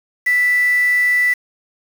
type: tone with quantisation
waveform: sine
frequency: 1975.5 Hz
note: B6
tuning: in tune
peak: -12 dBFS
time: 0.26-1.34 s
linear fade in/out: 10 ms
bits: 5
effects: none